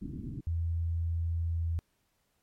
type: low-pass noise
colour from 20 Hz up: white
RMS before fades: -39 dBFS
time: 0.01-0.41 s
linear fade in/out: 10 ms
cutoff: 300 Hz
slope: 48 dB/octave
type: tone with pitch glide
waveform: sine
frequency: 83.5 to 83.02 Hz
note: E2 to E2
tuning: +23 to +13 cents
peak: -28 dBFS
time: 0.47-1.79 s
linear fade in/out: 0 ms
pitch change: -10 cents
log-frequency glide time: 1.47-1.66 s
effects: pink hiss -75 dBFS RMS until 2.42 s + MP3 64 kbps